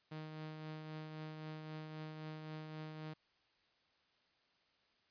sawtooth tone with tremolo, 155.6 Hz, D#3, in tune, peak -40 dBFS, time 0.11-3.14 s, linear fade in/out 10 ms, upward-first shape triangle, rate 3.8 Hz, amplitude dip 40%, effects white hiss -75 dBFS RMS until 5.1 s + resampled to 11025 Hz

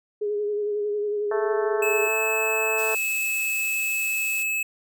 sine tone with vibrato, 415.3 Hz, G#4, in tune, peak -23 dBFS, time 0.21-2.08 s, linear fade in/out 10 ms, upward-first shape sine, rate 11 Hz, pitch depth 29 cents each way
harmonic tone, 220 Hz, A3, in tune, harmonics 2 / 3 / 4 / 5 / 6 / 7 / 8, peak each -27 / -31 / -33 / -35 / -37 / -38 / -39 dBFS, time 1.31-2.95 s, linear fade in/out 5 ms
square tone, 2595 Hz, E7, 28 cents flat, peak -24 dBFS, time 1.82-4.63 s, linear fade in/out 5 ms
blue noise, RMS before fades -37 dBFS, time 2.77-4.44 s, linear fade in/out 20 ms
effects none

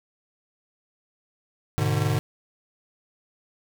square chord, G# diminished, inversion none, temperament just, 103.83 / 124.59 / 149.51 Hz, G#2 / B2 / D3, 0 / +16 / +31 cents, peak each -26 / -28 / -26 dBFS, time 1.78-2.19 s, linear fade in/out 0 ms, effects none

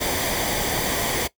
pink noise with comb filter, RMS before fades -24 dBFS, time 0-1.28 s, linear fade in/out 20 ms, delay 0.74 ms, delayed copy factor -0.55, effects noise-tail reverb RT60 0.1 s tail -18 dB re dry

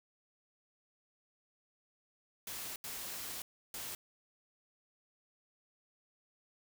white noise bursts at uneven times, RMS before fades -43 dBFS, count 3, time 2.47-2.76 / 2.84-3.42 / 3.74-3.95 s, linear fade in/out 2 ms, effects none

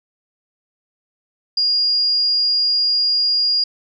sine tone, 4842 Hz, D#8, 48 cents flat, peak -14 dBFS, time 1.57-3.64 s, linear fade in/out 5 ms, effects none

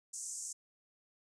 white band-pass noise, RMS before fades -43 dBFS, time 0.13-0.53 s, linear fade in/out 10 ms, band 6200 to 8500 Hz, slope 48 dB/octave, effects none

